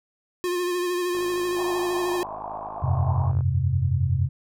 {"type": "tone with vibrato", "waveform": "square", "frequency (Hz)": 355.9, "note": "F4", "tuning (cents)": 33, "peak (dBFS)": -24, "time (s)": [0.44, 2.23], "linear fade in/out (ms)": 0, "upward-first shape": "sine", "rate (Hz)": 13, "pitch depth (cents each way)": 31}
{"type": "click train", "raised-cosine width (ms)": 1, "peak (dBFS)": -27, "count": 120, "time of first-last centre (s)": [1.15, 3.408], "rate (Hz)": 52.7}
{"type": "band-pass noise", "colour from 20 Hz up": "pink", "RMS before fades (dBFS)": -34, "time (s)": [1.55, 3.33], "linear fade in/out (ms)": 50, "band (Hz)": [630, 1100], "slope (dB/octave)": 96}
{"type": "chord", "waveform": "sine", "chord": "F suspended second", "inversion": "none", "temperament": "equal", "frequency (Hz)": [87.31, 98, 130.81], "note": ["F2", "G2", "C3"], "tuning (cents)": [0, 0, 0], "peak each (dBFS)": [-24, -25, -23], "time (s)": [2.82, 4.29], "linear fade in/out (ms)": 20}
{"effects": []}